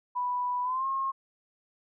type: tone with pitch glide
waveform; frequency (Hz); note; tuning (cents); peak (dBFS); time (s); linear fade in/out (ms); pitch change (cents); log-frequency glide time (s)
sine; 987 to 1076.3; B5 to C6; -1 to +49; -27; 0.15-1.12; 20; +150; 0.63-0.86
effects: none